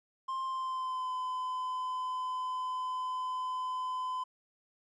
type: tone with pitch glide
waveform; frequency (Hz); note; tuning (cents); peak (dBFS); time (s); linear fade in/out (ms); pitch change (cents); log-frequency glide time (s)
triangle; 1054 to 1016.9; C6 to C6; +12 to -50; -31; 0.28-4.24; 10; -62; 0.43-1.12
effects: resampled to 22050 Hz + 12-bit